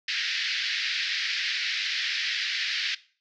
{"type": "band-pass noise", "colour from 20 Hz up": "pink", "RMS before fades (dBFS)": -29, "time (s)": [0.08, 2.95], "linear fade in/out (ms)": 5, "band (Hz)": [1700, 5200], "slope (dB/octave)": 48, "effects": ["noise-tail reverb RT60 0.4 s tail -18 dB re dry"]}